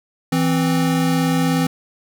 square tone pair together, 164.8 / 261.6 Hz, E3 / C4, 0 / 0 cents, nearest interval minor sixth, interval 800 cents, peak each -19 dBFS, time 0.32-1.67 s, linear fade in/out 5 ms, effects none

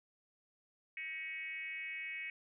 sine tone with frequency modulation, 2228 Hz, C#7, 8 cents sharp, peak -40 dBFS, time 0.97-2.3 s, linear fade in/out 2 ms, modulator 318 Hz, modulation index 0.98, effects none

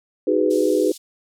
sine chord, G# minor seventh, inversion second, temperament just, 311.5 / 373.8 / 415.3 / 498.4 Hz, D#4 / F#4 / G#4 / B4, +2 / +18 / 0 / +16 cents, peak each -21 dBFS, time 0.27-0.92 s, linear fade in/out 5 ms
white band-pass noise, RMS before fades -40 dBFS, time 0.5-0.98 s, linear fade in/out 10 ms, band 3500 to 11000 Hz, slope 24 dB/octave
effects none

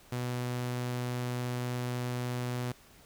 sawtooth tone, 123.47 Hz, B2, in tune, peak -28 dBFS, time 0.12-2.72 s, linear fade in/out 5 ms, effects pink hiss -58 dBFS RMS until 3.05 s

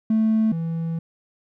triangle tone pair in turn, 220 / 164.81 Hz, A3 / E3, 0 / 0 cents, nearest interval perfect fourth, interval 500 cents, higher first, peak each -13 / -21 dBFS, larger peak first, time 0.1-0.52 / 0.52-0.99 s, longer second, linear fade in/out 5 ms, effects tanh soft clip ceiling -12 dBFS

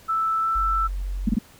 sine tone with pitch glide, 1318.5 to 1327.7 Hz, E6 to E6, 0 to +12 cents, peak -20 dBFS, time 0.08-0.88 s, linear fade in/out 20 ms, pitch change +12 cents, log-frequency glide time 0.41-0.48 s
sine tone, 46.53 Hz, F#1, 10 cents sharp, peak -25 dBFS, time 0.55-1.36 s, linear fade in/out 10 ms
sine tone bursts, 217.6 Hz, A3, 19 cents flat, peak -16 dBFS, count 3, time 1.27-1.388 s, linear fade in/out 5 ms, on 22 ms, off 26 ms
effects pink hiss -51 dBFS RMS until 1.59 s

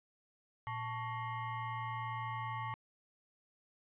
sine tone with frequency modulation, 116.54 Hz, A#2, in tune, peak -37 dBFS, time 0.67-2.74 s, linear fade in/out 0 ms, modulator 999 Hz, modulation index 1.5, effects resampled to 8000 Hz + 13-bit

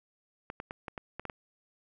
clicks, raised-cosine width 0.5 ms, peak -23 dBFS, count 8, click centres 0.501 / 0.601 / 0.709 / 0.882 / 0.978 / 1.196 / 1.253 / 1.298 s, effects none

